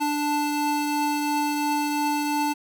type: tone pair together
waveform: square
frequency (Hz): 294.3 / 880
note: D4 / A5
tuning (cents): +4 / 0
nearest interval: octave + perfect fifth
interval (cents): 1896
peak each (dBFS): -26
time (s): 0-2.54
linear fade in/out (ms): 20
effects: none